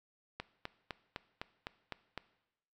click train, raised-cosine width 0.3 ms, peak -23 dBFS, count 8, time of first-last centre 0.4-2.177 s, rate 3.94 Hz, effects noise-tail reverb RT60 0.9 s tail -18 dB re dry

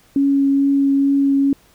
sine tone with vibrato, 277.2 Hz, C#4, in tune, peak -12 dBFS, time 0.16-1.53 s, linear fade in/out 2 ms, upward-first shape triangle, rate 2.3 Hz, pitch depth 10 cents each way, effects pink hiss -53 dBFS RMS until 1.74 s

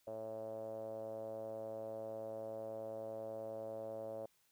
5% pulse tone with low-pass filter, 110.2 Hz, A2, 3 cents sharp, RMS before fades -45 dBFS, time 0.07-4.26 s, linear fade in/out 5 ms, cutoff 590 Hz, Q 9.4, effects white hiss -75 dBFS RMS until 4.51 s

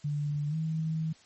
sine tone with pitch glide, 146.83 to 159.2 Hz, D3 to D#3, 0 to +40 cents, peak -28 dBFS, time 0.04-1.13 s, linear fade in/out 10 ms, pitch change +140 cents, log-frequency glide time 0.49-0.55 s, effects white hiss -59 dBFS RMS until 1.25 s + MP3 32 kbps

